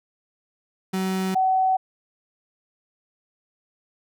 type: tone pair in turn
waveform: 35% pulse / sine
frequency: 188.7 / 754.8 Hz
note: F#3 / F#5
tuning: +34 / +34 cents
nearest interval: 2 octaves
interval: 2400 cents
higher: second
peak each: -21 / -17 dBFS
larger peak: second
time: 0.93-1.35 / 1.35-1.77 s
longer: neither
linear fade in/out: 10 ms
effects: none